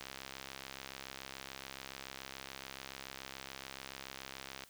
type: click train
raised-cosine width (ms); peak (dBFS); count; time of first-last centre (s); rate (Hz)
0.2; -26; 311; 0.01-4.637; 67
effects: white hiss -62 dBFS RMS until 4.69 s